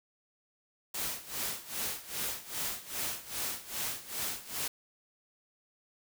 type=noise with tremolo; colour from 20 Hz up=white; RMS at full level=-34 dBFS; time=0.94-4.68 s; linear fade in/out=5 ms; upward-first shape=sine; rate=2.5 Hz; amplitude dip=85%; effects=none